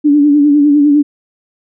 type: tone with vibrato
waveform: sine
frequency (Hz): 291.3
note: D4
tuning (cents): -14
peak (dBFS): -5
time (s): 0.04-1.03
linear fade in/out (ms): 20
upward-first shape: sine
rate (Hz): 9.9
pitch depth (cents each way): 49
effects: none